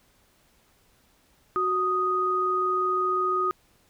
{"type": "tone pair together", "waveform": "sine", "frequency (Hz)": [370, 1244.5], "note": ["F#4", "D#6"], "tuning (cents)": [0, 0], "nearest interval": "octave + major sixth", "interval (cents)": 2100, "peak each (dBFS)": [-28, -23], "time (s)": [1.56, 3.51], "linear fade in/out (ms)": 0, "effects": ["pink hiss -63 dBFS RMS until 3.89 s"]}